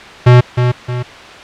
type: tone with echo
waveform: square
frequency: 123.4 Hz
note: B2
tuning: 1 cent flat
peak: -3 dBFS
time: 0.26-0.41 s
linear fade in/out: 10 ms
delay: 310 ms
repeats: 2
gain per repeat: -7 dB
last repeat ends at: 1.03 s
effects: white hiss -32 dBFS RMS until 1.43 s + low-pass 3000 Hz 12 dB/octave